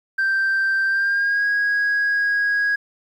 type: tone with pitch glide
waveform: sine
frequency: 1568 to 1649.8 Hz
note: G6 to G#6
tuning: 0 to -12 cents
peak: -15 dBFS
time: 0.18-2.76 s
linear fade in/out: 10 ms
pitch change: +88 cents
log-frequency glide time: 0.86-1.46 s
effects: tanh soft clip ceiling -15 dBFS + 9-bit